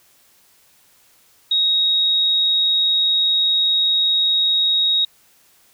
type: tone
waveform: sine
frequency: 3775 Hz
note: A#7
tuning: 21 cents sharp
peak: -14 dBFS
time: 1.51-5.05 s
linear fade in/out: 5 ms
effects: white hiss -55 dBFS RMS until 5.73 s